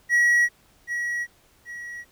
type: tone with echo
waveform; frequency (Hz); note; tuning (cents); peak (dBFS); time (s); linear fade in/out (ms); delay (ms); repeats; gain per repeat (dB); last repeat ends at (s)
triangle; 1917; A#6; +48; -14; 0.09-0.49; 50; 780; 2; -9; 2.05
effects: pink hiss -59 dBFS RMS until 2.11 s